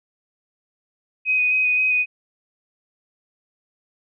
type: tone with vibrato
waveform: sine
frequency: 2505 Hz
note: D#7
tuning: 11 cents sharp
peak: -16 dBFS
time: 1.25-2.06 s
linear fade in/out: 50 ms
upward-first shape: square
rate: 3.8 Hz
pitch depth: 11 cents each way
effects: none